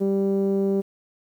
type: tone with low-pass filter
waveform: sawtooth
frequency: 196 Hz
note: G3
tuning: in tune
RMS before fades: -22 dBFS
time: 0-0.82 s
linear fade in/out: 20 ms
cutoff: 430 Hz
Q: 2.8
effects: 9-bit